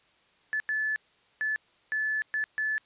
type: tone bursts at uneven times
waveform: sine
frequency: 1734 Hz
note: A6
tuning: 26 cents flat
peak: -26 dBFS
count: 6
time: 0.53-0.6 / 0.69-0.96 / 1.41-1.56 / 1.92-2.22 / 2.34-2.44 / 2.58-2.78 s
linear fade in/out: 0 ms
effects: white hiss -64 dBFS RMS until 2.85 s + resampled to 8000 Hz